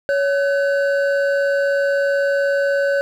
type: tone pair together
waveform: triangle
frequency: 559.6 / 1516 Hz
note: C#5 / F#6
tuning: +16 / +42 cents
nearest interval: octave + perfect fourth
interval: 1726 cents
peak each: -14 / -21 dBFS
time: 0.09-3.01 s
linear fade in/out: 0 ms
effects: none